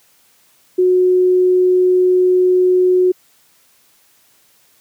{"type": "tone", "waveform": "sine", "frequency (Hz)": 365.6, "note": "F#4", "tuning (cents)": -21, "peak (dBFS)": -9, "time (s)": [0.78, 3.12], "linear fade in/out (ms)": 10, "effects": ["white hiss -54 dBFS RMS until 4.8 s", "high-pass 80 Hz 12 dB/octave"]}